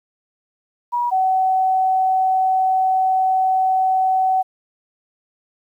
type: tone pair in turn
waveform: sine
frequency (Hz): 964 / 754.7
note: B5 / F#5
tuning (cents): -42 / +34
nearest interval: major third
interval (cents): 424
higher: first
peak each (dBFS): -17 / -14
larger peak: second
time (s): 0.92-1.11 / 1.11-4.43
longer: second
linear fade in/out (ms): 20
effects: 9-bit